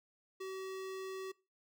square tone with notch filter, 380.5 Hz, F#4, 48 cents sharp, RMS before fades -43 dBFS, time 0.4-1.32 s, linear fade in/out 10 ms, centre 11000 Hz, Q 1.5, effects noise-tail reverb RT60 0.3 s tail -23 dB re dry

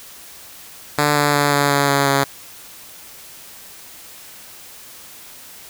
5% pulse tone with pitch steps, 147.3 / 145.86 / 144.44 / 143.02 / 141.63 / 140.24 / 138.87 Hz, D3 / D3 / D3 / D3 / C#3 / C#3 / C#3, +6 / -12 / -28 / -46 / +38 / +20 / +3 cents, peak -3 dBFS, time 0.98-2.24 s, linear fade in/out 5 ms, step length 180 ms, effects white hiss -40 dBFS RMS until 5.69 s

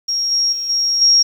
sine tone with level steps, 5588 Hz, F8, in tune, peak -16 / -13 / -20 / -14 / -8 dBFS, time 0.08-1.23 s, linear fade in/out 10 ms, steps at 0.31 / 0.52 / 0.69 / 1.01 s, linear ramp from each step 10 ms, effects 7-bit

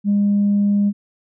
sine tone, 203.3 Hz, G#3, 37 cents flat, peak -12 dBFS, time 0.04-0.93 s, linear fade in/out 50 ms, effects tanh soft clip ceiling -10 dBFS

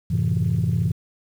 sine chord, F# half-diminished seventh, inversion none, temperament just, 92.5 / 111 / 133.2 / 166.5 Hz, F#2 / A2 / C3 / E3, 0 / +16 / +31 / +18 cents, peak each -24 / -22 / -24 / -22 dBFS, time 0.1-0.92 s, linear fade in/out 10 ms, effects tanh soft clip ceiling -13 dBFS + 8-bit

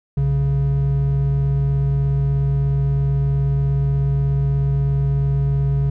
triangle tone pair together, 61.74 / 138.6 Hz, B1 / C#3, 0 / 0 cents, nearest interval octave + major second, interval 1400 cents, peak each -21 / -14 dBFS, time 0.17-5.9 s, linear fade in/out 5 ms, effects none

